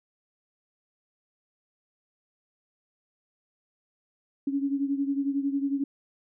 sine beating tone pair, 276.2 / 287.2 Hz, C#4 / D4, -6 / -39 cents, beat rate 11 Hz, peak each -26 / -31 dBFS, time 4.47-5.84 s, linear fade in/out 5 ms, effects none

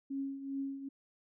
sine tone with tremolo, 273.8 Hz, C#4, 21 cents flat, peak -33 dBFS, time 0.1-0.89 s, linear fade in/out 10 ms, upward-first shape triangle, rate 2.5 Hz, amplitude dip 70%, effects none

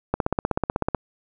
click train, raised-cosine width 1 ms, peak -7 dBFS, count 14, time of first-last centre 0.14-0.947 s, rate 16.1 Hz, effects none

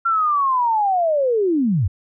sine linear sweep, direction down, 1377 to 77.78 Hz, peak -15 dBFS, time 0.05-1.88 s, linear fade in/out 10 ms, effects none

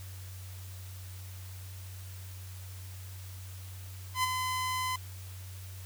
sawtooth tone with ADSR envelope, 1020 Hz, C6, 44 cents flat, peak -21 dBFS, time 4.14-4.96 s, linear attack 96 ms, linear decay 18 ms, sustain -6 dB, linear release 4 ms, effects added 93 Hz sine -42 dBFS peak until 5.85 s + white hiss -52 dBFS RMS until 5.85 s

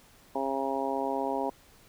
harmonic tone, 135.7 Hz, C#3, 36 cents flat, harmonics 2 / 3 / 4 / 5 / 6 / 7, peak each -35 / -35 / -35 / -35 / -35 / -35 dBFS, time 0.35-1.5 s, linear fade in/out 5 ms, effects pink hiss -58 dBFS RMS until 1.88 s

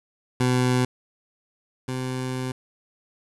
20% pulse tone pair in turn, 125.9 / 128.62 Hz, B2 / C3, +34 / -29 cents, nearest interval unison, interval 37 cents, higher second, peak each -14 / -22 dBFS, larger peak first, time 0.4-0.85 / 1.88-2.52 s, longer second, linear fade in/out 5 ms, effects resampled to 24000 Hz + 7-bit

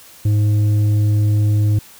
sine tone with tanh clipping, 104.8 Hz, G#2, 16 cents sharp, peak -13 dBFS, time 0.25-1.79 s, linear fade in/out 5 ms, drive 6 dB, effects white hiss -43 dBFS RMS until 1.99 s

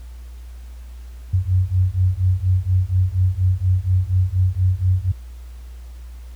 sine beating tone pair, 90.6 / 94.8 Hz, F#2 / F#2, -36 / +43 cents, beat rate 4.2 Hz, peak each -18 dBFS, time 1.33-5.12 s, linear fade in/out 10 ms, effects added 60 Hz sine -33 dBFS peak until 6.35 s + pink hiss -53 dBFS RMS until 6.35 s

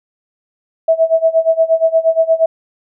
sine tone with tremolo, 651 Hz, E5, 22 cents flat, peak -6 dBFS, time 0.88-2.46 s, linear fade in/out 5 ms, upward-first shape sine, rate 8.5 Hz, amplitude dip 90%, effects none

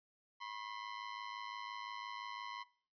sawtooth ring-modulated tone, 1024 Hz, C6, 38 cents flat, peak -37 dBFS, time 0.4-2.64 s, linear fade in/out 20 ms, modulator 52.9 Hz, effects noise-tail reverb RT60 0.5 s tail -21 dB re dry + resampled to 11025 Hz

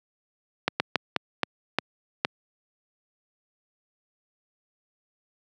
slowing click train, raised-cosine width 0.3 ms, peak -5 dBFS, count 7, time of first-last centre 0.68-2.249 s, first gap 120 ms, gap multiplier 1.31, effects high-pass 150 Hz 12 dB/octave

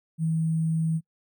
sine tone with sample-and-hold, 161.5 Hz, E3, 35 cents flat, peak -22 dBFS, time 0.18-1.01 s, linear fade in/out 50 ms, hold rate 8820 Hz, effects noise-tail reverb RT60 0.1 s tail -26 dB re dry

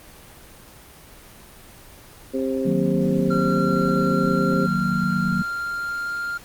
harmonic tone, 132.3 Hz, C3, 20 cents sharp, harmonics 2 / 3 / 4, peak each -24 / -26 / -27 dBFS, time 2.33-4.67 s, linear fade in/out 20 ms
sine chord, D# minor, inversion none, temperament equal, 155.56 / 185 / 233.1 Hz, D#3 / F#3 / A#3, 0 / 0 / 0 cents, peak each -26 / -22 / -26 dBFS, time 2.65-5.43 s, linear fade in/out 10 ms
triangle tone with pitch glide, 1372 to 1399.2 Hz, F6 to F6, -31 to +3 cents, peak -23 dBFS, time 3.3-6.38 s, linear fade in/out 10 ms, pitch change +34 cents, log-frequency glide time 4.07-6.12 s
effects pink hiss -45 dBFS RMS until 6.44 s + Opus 24 kbps

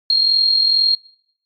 sine tone with amplitude modulation, 4235 Hz, C8, 20 cents sharp, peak -9 dBFS, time 0.1-0.95 s, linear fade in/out 2 ms, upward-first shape sine, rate 42.2 Hz, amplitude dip 50%, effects noise-tail reverb RT60 0.7 s tail -23 dB re dry + MP3 64 kbps

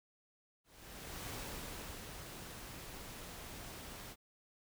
pink noise with ADSR envelope, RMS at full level -44 dBFS, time 0.64-4.16 s, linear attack 660 ms, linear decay 760 ms, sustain -5 dB, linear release 48 ms, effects none

